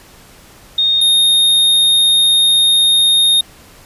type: tone pair in turn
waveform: sine / square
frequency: 3696 / 3696 Hz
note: A#7 / A#7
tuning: -16 / -16 cents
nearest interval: unison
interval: 0 cents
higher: neither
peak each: -10 / -9 dBFS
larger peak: second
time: 0.78-1.01 / 1.01-3.41 s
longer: second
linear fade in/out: 5 ms
effects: pink hiss -42 dBFS RMS until 3.85 s + resampled to 32000 Hz